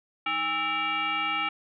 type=tone with frequency modulation; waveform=sine; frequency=1815 Hz; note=A#6; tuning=47 cents flat; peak=-25 dBFS; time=0.26-1.49 s; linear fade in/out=5 ms; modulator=501 Hz; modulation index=2.1; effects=none